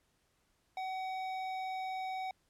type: tone with hard clipping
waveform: sine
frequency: 754 Hz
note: F#5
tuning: 32 cents sharp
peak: -38 dBFS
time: 0.77-2.31 s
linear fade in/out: 2 ms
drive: 11 dB
effects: pink hiss -75 dBFS RMS until 2.49 s + low-pass 12000 Hz 12 dB/octave